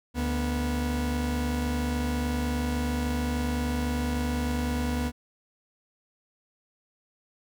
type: tone pair together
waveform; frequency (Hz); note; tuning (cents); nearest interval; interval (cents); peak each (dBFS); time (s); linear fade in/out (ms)
40% pulse; 73.5 / 244.1; D2 / B3; +2 / -20; octave + major sixth; 2078; -28 / -28; 0.14-5.12; 50
effects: none